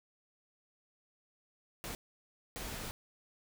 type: noise bursts at uneven times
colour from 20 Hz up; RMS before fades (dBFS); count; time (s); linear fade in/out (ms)
pink; -42; 2; 1.84-1.95 / 2.56-2.91; 0
effects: none